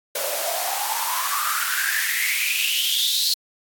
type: noise with high-pass filter sweep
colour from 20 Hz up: white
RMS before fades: -23 dBFS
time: 0.15-3.34 s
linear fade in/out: 5 ms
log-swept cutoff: 520 to 4300 Hz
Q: 9.5
effects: AAC 64 kbps